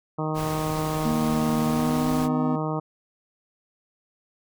harmonic tone, 155.56 Hz, D#3, in tune, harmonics 1 / 2 / 3 / 4 / 5 / 6 / 7 / 8, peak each -28 / -31 / -33 / -34 / -35 / -36 / -36 / -37 dBFS, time 0.18-2.8 s, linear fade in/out 10 ms
pink noise, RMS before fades -35 dBFS, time 0.34-2.29 s, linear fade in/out 50 ms
triangle tone with pitch glide, 233.1 to 252.7 Hz, A#3 to B3, 0 to +40 cents, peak -21 dBFS, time 1.05-2.56 s, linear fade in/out 5 ms, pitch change +140 cents, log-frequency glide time 1.63-2.1 s
effects none

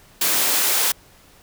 white noise with high-pass filter sweep, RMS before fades -19 dBFS, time 0.21-0.92 s, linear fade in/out 5 ms, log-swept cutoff 210 to 430 Hz, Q 0.74, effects pink hiss -51 dBFS RMS until 1.42 s

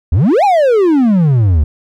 triangle exponential two-way sweep, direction up then down, 69.6 to 852 to 69.6 Hz, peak -5 dBFS, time 0.12-1.64 s, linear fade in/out 5 ms, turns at 0.44 s, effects none

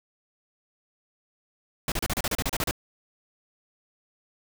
pink noise bursts, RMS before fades -27 dBFS, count 12, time 1.88-2.711 s, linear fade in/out 2 ms, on 39 ms, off 33 ms, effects none

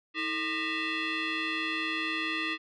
sine tone with frequency modulation, 319.8 Hz, D#4, 48 cents sharp, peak -28 dBFS, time 0.14-2.58 s, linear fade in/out 50 ms, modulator 764 Hz, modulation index 4.1, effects tanh soft clip ceiling -24 dBFS

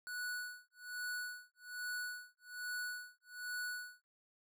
square tone with tremolo, 1474 Hz, F#6, 7 cents flat, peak -39 dBFS, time 0.07-4.04 s, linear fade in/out 0 ms, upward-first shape sine, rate 1.2 Hz, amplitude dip 100%, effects none

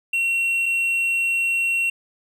triangle tone pair in turn, 2730 / 2730 Hz, F7 / F7, -40 / -40 cents, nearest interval unison, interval 0 cents, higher neither, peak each -17 dBFS, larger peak neither, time 0.13-0.66 / 0.66-1.9 s, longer second, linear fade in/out 5 ms, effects none

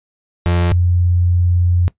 35% pulse / sine tone pair in turn, 86.9 / 88.21 Hz, F2 / F2, -8 / +18 cents, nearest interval unison, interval 26 cents, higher second, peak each -11 dBFS, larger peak neither, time 0.46-0.72 / 0.72-1.88 s, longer second, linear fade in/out 0 ms, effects noise-tail reverb RT60 0.1 s tail -18 dB re dry + resampled to 8000 Hz

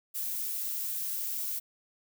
violet noise, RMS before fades -34 dBFS, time 0.14-1.6 s, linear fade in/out 20 ms, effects none

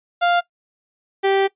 30% pulse tone pair in turn, 698.5 / 390.3 Hz, F5 / G4, 0 / -8 cents, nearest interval minor seventh, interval 1008 cents, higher first, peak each -12 dBFS, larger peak neither, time 0.21-0.41 / 1.23-1.48 s, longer second, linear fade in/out 20 ms, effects noise-tail reverb RT60 0.1 s tail -19 dB re dry + resampled to 8000 Hz

